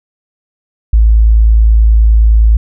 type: tone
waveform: sine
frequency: 54.8 Hz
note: A1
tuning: 6 cents flat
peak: -3 dBFS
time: 0.93-2.57 s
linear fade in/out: 5 ms
effects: none